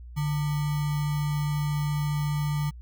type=tone with sample-and-hold; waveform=sine; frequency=147.6 Hz; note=D3; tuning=9 cents sharp; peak=-24 dBFS; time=0.16-2.71 s; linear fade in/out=20 ms; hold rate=1050 Hz; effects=added 60 Hz sine -40 dBFS peak until 2.81 s